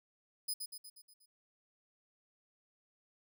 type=tone with echo; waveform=15% pulse; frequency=5000 Hz; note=D#8; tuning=8 cents sharp; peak=-28 dBFS; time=0.48-0.54 s; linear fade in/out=10 ms; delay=120 ms; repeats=6; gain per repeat=-5 dB; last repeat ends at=1.26 s; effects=none